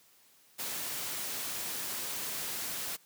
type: noise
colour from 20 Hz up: white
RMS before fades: -37 dBFS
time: 0.58-2.97 s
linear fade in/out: 20 ms
effects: white hiss -63 dBFS RMS until 3.05 s + high-pass 100 Hz 12 dB/octave

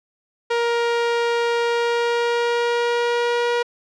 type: tone with pitch glide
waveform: sawtooth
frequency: 470.5 to 478.2 Hz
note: A#4 to A#4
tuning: +16 to +44 cents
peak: -14 dBFS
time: 0.5-3.63 s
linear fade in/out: 10 ms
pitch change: +28 cents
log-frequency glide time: 1.61-3.51 s
effects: low-pass 4000 Hz 12 dB/octave

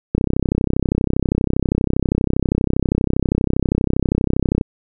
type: click train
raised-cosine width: 3 ms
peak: -3 dBFS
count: 146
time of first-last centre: 0.15-4.612 s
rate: 32.5 Hz
effects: none

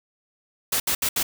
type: noise bursts at uneven times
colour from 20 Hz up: white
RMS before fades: -23 dBFS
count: 4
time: 0.72-0.8 / 0.87-0.95 / 1.02-1.09 / 1.16-1.23 s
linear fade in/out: 5 ms
effects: none

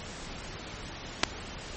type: clicks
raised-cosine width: 0.2 ms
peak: -4 dBFS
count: 2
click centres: 1.234 / 1.237 s
effects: pink hiss -41 dBFS RMS until 1.76 s + MP3 32 kbps

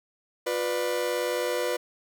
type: chord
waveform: 40% pulse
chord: B diminished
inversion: second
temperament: just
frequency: 355.6 / 493.9 / 592.7 Hz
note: F4 / B4 / D5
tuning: +31 / 0 / +16 cents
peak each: -32 / -27 / -31 dBFS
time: 0.46-1.77 s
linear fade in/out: 10 ms
effects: none

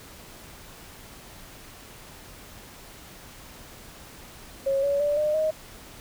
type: tone with pitch steps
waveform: sine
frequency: 546 / 564.9 / 584.5 / 604.8 / 625.7 Hz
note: C#5 / C#5 / D5 / D#5 / D#5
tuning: -26 / +33 / -8 / -49 / +10 cents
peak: -21 dBFS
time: 4.66-5.51 s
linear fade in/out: 10 ms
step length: 170 ms
effects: pink hiss -46 dBFS RMS until 6 s

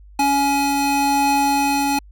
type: tone pair together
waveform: square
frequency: 280.4 / 840.3 Hz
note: C#4 / G#5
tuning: +20 / +20 cents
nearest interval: octave + perfect fifth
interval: 1900 cents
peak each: -21 / -18 dBFS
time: 0.19-1.99 s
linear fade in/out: 5 ms
effects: added 50 Hz sine -41 dBFS peak until 2.11 s

